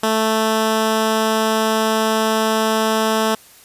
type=tone; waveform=10% pulse; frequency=220 Hz; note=A3; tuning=in tune; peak=-7 dBFS; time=0.03-3.35 s; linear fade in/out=5 ms; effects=white hiss -46 dBFS RMS until 3.64 s + resampled to 32000 Hz